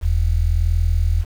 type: tone pair together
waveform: sine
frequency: 41.05 / 82.1 Hz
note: E1 / E2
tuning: -6 / -6 cents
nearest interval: octave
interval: 1200 cents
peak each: -17 dBFS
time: 0.01-1.25 s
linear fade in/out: 50 ms
effects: 7-bit